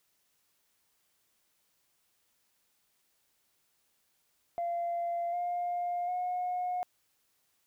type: tone with pitch steps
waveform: sine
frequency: 689 / 705.5 / 722.4 Hz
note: F5 / F5 / F#5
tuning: -24 / +17 / -42 cents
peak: -29 dBFS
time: 4.58-6.83 s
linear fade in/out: 0 ms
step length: 750 ms
effects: tanh soft clip ceiling -27 dBFS + white hiss -74 dBFS RMS until 7.66 s